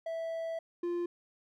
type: tone pair in turn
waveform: triangle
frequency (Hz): 657 / 348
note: E5 / F4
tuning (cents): -6 / -6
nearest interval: major seventh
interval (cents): 1100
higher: first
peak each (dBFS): -32 / -29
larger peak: second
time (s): 0.06-0.59 / 0.83-1.06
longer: first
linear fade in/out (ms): 5
effects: none